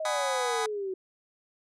sine exponential sweep, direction down, 639 to 370 Hz, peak -30 dBFS, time 0-0.94 s, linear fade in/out 5 ms
sawtooth chord, G# minor seventh, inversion third, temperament just, 747.5 / 830.6 / 996.7 / 1245.9 Hz, F#5 / G#5 / B5 / D#6, +17 / 0 / +16 / +2 cents, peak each -30 dBFS, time 0.05-0.66 s, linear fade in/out 2 ms
effects resampled to 22050 Hz

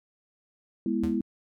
sine chord, E major, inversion first, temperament equal with one note detuned, 207.7 / 245.1 / 329.6 Hz, G#3 / B3 / E4, 0 / -13 / 0 cents, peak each -29 dBFS, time 0.86-1.21 s, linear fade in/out 2 ms
square tone with exponential decay, 81 Hz, E2, 30 cents flat, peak -30 dBFS, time 1.03-1.22 s, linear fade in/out 5 ms, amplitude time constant 41 ms
effects none

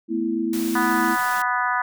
sine chord, A suspended second, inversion none, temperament just, 220 / 247.5 / 330 Hz, A3 / B3 / E4, 0 / +4 / +2 cents, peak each -27 / -27 / -23 dBFS, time 0.08-1.17 s, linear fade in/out 50 ms
white noise, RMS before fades -34 dBFS, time 0.53-1.42 s, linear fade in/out 2 ms
harmonic tone, 246.9 Hz, B3, in tune, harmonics 3 / 4 / 5 / 6 / 7 / 8, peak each -28 / -24 / -26 / -26 / -28 / -35 dBFS, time 0.75-1.82 s, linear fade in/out 5 ms
effects none

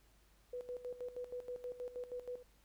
sine tone with tremolo, 493.9 Hz, B4, in tune, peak -40 dBFS, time 0.53-2.43 s, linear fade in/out 5 ms, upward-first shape square, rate 6.3 Hz, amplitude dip 75%, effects added 50 Hz sine -68 dBFS peak until 2.64 s + pink hiss -71 dBFS RMS until 2.64 s

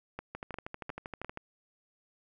two click trains, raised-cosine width 0.5 ms, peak -24 / -23 dBFS, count 14 / 4, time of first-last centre 0.35-1.374 / 0.19-1.246 s, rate 12.7 / 2.84 Hz, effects none

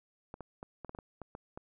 clicks, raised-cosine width 1 ms, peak -29 dBFS, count 10, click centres 0.341 / 0.407 / 0.629 / 0.847 / 0.894 / 0.949 / 0.988 / 1.217 / 1.351 / 1.575 s, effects none

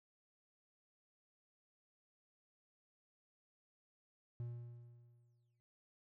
triangle tone with exponential decay, 119.4 Hz, A#2, 42 cents sharp, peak -38 dBFS, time 4.4-5.6 s, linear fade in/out 0 ms, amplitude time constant 260 ms, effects none

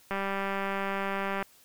click train, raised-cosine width 0.5 ms, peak -17 dBFS, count 259, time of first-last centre 0.11-1.426 s, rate 196 Hz, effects white hiss -59 dBFS RMS until 1.64 s

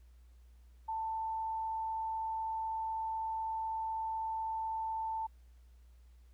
sine tone, 888 Hz, A5, 16 cents sharp, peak -34 dBFS, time 0.88-5.27 s, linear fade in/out 10 ms, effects added 60 Hz sine -56 dBFS peak until 6.33 s + pink hiss -75 dBFS RMS until 6.33 s

